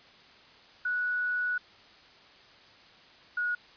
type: tone pair in turn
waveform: sine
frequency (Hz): 1471 / 1452.4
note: F#6 / F#6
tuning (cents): -11 / -33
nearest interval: unison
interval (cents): 22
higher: first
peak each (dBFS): -27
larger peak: neither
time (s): 0.85-1.58 / 3.37-3.55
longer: first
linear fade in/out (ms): 5
effects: white hiss -55 dBFS RMS until 3.76 s + resampled to 11025 Hz